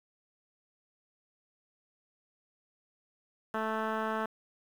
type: tone with low-pass filter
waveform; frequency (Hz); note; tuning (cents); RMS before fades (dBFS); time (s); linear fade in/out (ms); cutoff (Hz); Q
10% pulse; 219.5; A3; -4; -33; 3.54-4.26; 5; 1700; 1.8
effects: 9-bit